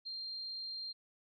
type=tone; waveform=sine; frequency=4186 Hz; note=C8; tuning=in tune; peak=-40 dBFS; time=0.05-0.93 s; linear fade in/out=20 ms; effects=none